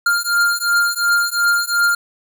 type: beating tone pair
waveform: square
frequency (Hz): 1400 / 1402.8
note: F6 / F6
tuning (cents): +4 / +7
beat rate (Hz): 2.8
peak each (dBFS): -18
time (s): 0.06-1.95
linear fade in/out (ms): 5
effects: none